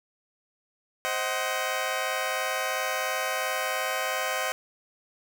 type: chord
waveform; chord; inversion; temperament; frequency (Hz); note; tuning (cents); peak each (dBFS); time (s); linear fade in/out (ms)
15% pulse; C diminished; none; just; 523.3 / 627.9 / 753.5; C5 / Eb5 / Gb5; 0 / +16 / +31; -25; 1.05-4.52; 0
effects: none